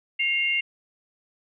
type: tone pair together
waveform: sine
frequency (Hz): 2142 / 2780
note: C7 / F7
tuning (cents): +40 / -9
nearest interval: perfect fourth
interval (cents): 451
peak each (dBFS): -24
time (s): 0.19-0.61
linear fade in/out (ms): 10
effects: none